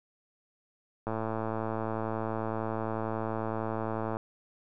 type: click train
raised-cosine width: 1 ms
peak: -19 dBFS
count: 345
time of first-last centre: 1.07-4.169 s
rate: 111 Hz
effects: none